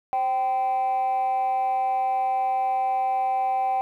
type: tone with frequency modulation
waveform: sine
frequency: 775 Hz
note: G5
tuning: 20 cents flat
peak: -19 dBFS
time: 0.13-3.81 s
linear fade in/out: 0 ms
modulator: 246 Hz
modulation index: 0.31
effects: tanh soft clip ceiling -19 dBFS + 10-bit